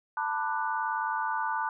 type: chord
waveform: sine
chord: B minor seventh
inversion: third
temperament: just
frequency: 889 / 987.8 / 1185.3 / 1481.6 Hz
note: A5 / B5 / D6 / F#6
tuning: +18 / 0 / +16 / +2 cents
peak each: -31 / -34 / -35 / -34 dBFS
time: 0.17-1.69 s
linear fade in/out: 2 ms
effects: none